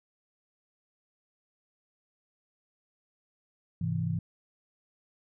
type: chord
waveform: sine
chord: Ab augmented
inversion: none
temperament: equal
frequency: 103.83 / 130.81 / 164.81 Hz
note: Ab2 / C3 / E3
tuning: 0 / 0 / 0 cents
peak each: -33 / -34 / -30 dBFS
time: 3.81-4.19 s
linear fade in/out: 5 ms
effects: none